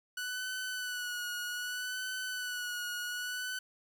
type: tone with vibrato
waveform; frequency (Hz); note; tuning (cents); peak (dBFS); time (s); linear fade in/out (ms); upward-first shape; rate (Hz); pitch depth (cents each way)
sawtooth; 1480; F#6; 0; -32; 0.17-3.59; 5; sine; 0.64; 37
effects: 10-bit